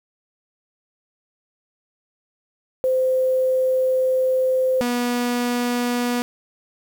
sine / sawtooth tone pair in turn, 517 / 243.1 Hz, C5 / B3, -21 / -27 cents, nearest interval octave + minor second, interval 1306 cents, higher first, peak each -16 dBFS, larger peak neither, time 2.84-4.81 / 4.81-6.22 s, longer first, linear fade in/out 0 ms, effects 7-bit

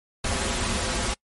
pink noise with comb filter, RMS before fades -26 dBFS, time 0.24-1.14 s, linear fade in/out 5 ms, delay 6.6 ms, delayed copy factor -0.65, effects noise-tail reverb RT60 0.1 s tail -26 dB re dry + MP3 48 kbps

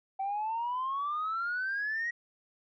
sine exponential sweep, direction up, 766 to 1915 Hz, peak -29 dBFS, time 0.19-2.11 s, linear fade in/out 10 ms, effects tanh soft clip ceiling -27 dBFS

